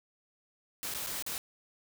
white noise with dropouts, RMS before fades -37 dBFS, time 0.83-1.38 s, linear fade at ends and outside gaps 0 ms, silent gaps 0.939-0.947 / 1.064-1.07 / 1.224-1.264 s, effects none

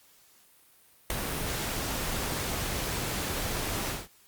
pink noise with ADSR envelope, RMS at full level -24 dBFS, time 1.1-4.08 s, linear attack 4 ms, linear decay 4 ms, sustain -8 dB, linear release 190 ms, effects white hiss -60 dBFS RMS until 4.27 s + Opus 48 kbps

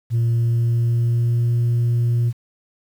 sine tone with pitch glide, 116.54 to 118.78 Hz, A#2 to A#2, 0 to +33 cents, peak -13 dBFS, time 0.1-2.33 s, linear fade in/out 50 ms, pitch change +33 cents, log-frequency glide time 0.23-1.55 s, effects tanh soft clip ceiling -14 dBFS + 8-bit

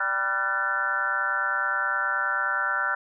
harmonic tone with a mistuned harmonic, 196 Hz, G3, in tune, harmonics 3 / 4 / 5 / 6 / 7 / 8 / 9, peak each -39 / -36 / -34 / -39 / -27 / -27 / -32 dBFS, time 0-2.95 s, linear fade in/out 5 ms, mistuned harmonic 8, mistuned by -75 cents, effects none

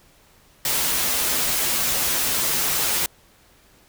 white noise with comb filter, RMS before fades -22 dBFS, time 0.65-3.06 s, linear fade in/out 2 ms, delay 10 ms, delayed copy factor -0.6, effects pink hiss -55 dBFS RMS until 3.88 s

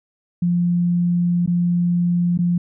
sine tone with dropouts, 174.61 Hz, F3, in tune, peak -15 dBFS, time 0.42-2.58 s, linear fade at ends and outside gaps 5 ms, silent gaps 1.462-1.475 / 2.376-2.388 s, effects none

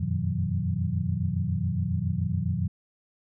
sine tone cluster, 87.9 / 95.1 / 120.7 / 157.3 / 182 Hz, F2 / F#2 / B2 / D#3 / F#3, +12 / +48 / -39 / +19 / -28 cents, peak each -31 dBFS, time 0-2.68 s, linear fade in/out 10 ms, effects none

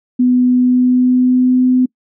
sine tone with pitch glide, 249.5 to 253.6 Hz, B3 to B3, +18 to +46 cents, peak -8 dBFS, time 0.19-1.86 s, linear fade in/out 10 ms, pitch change +28 cents, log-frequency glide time 0.5-1.62 s, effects noise-tail reverb RT60 0.1 s tail -25 dB re dry

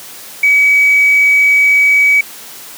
triangle tone with tanh clipping, 2274 Hz, C#7, 44 cents sharp, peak -6 dBFS, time 0.43-2.21 s, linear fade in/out 5 ms, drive 4 dB, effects white hiss -32 dBFS RMS until 2.77 s + high-pass 150 Hz 12 dB/octave

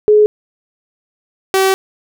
sine / sawtooth tone pair in turn, 422.5 / 383.3 Hz, G#4 / G4, +30 / -39 cents, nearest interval major second, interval 169 cents, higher first, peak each -5 / -6 dBFS, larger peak first, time 0.08-0.26 / 1.54-1.74 s, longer second, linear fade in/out 0 ms, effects none

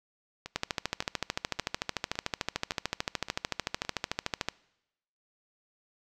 two click trains, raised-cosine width 0.2 ms, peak -11 / -21 dBFS, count 54 / 7, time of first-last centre 0.56-4.486 / 0.46-3.85 s, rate 13.5 / 1.77 Hz, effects noise-tail reverb RT60 0.9 s tail -23 dB re dry

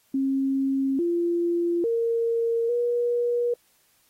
sine tone with pitch steps, 269.9 / 343.7 / 462.1 / 479.9 Hz, C#4 / F4 / A#4 / B4, -46 / -28 / -15 / -50 cents, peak -21 dBFS, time 0.14-3.54 s, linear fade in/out 5 ms, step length 850 ms, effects white hiss -64 dBFS RMS until 4.09 s + AAC 48 kbps

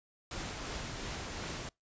pink noise with tremolo, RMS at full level -39 dBFS, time 0.31-1.69 s, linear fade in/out 2 ms, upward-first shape triangle, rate 2.8 Hz, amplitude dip 30%, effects noise-tail reverb RT60 0.2 s tail -26 dB re dry + resampled to 16000 Hz

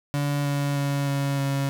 35% pulse tone with pitch steps, 143.8 / 142.39 / 141 / 139.63 / 138.26 Hz, D3 / C#3 / C#3 / C#3 / C#3, -36 / +47 / +30 / +13 / -4 cents, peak -21 dBFS, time 0.14-1.69 s, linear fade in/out 0 ms, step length 310 ms, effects none

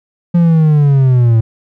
triangle linear sweep, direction down, 174.61 to 110 Hz, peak -4 dBFS, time 0.34-1.41 s, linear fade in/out 10 ms, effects none

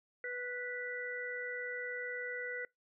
harmonic tone, 492.4 Hz, B4, 5 cents flat, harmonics 1 / 3 / 4, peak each -43 / -43 / -41 dBFS, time 0.24-2.65 s, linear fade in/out 2 ms, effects noise-tail reverb RT60 0.2 s tail -25 dB re dry

